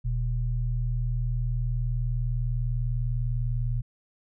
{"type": "tone pair together", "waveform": "sine", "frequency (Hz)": [40.05, 120], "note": ["E1", "B2"], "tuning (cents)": [-49, -49], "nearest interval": "octave + perfect fifth", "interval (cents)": 1900, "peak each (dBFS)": -27, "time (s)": [0.04, 3.82], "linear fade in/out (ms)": 20, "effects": []}